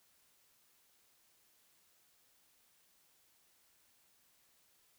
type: silence
effects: white hiss -71 dBFS RMS until 4.98 s